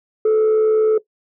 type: tone with frequency modulation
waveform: sine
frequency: 435 Hz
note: A4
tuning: 20 cents flat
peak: -9 dBFS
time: 0.25-0.98 s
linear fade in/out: 5 ms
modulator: 71.4 Hz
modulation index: 0.2
effects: noise-tail reverb RT60 0.1 s tail -18 dB re dry + tanh soft clip ceiling -11 dBFS